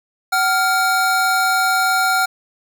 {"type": "tone pair together", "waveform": "square", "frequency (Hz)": [755.5, 1396.9], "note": ["F#5", "F6"], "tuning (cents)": [36, 0], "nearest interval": "major seventh", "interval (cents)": 1064, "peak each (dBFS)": [-19, -17], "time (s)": [0.32, 2.26], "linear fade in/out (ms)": 10, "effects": []}